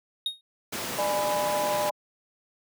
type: tone with exponential decay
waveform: triangle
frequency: 3729 Hz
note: A#7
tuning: in tune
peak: -21 dBFS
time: 0.26-0.41 s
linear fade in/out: 2 ms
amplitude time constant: 31 ms
type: noise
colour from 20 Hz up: pink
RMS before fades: -31 dBFS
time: 0.72-1.9 s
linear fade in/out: 10 ms
type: chord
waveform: sine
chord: G# diminished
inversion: second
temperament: just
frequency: 598 / 830.6 / 996.7 Hz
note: D5 / G#5 / B5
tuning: +31 / 0 / +16 cents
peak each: -27 / -30 / -31 dBFS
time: 0.98-1.91 s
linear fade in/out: 10 ms
effects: high-pass 200 Hz 12 dB/octave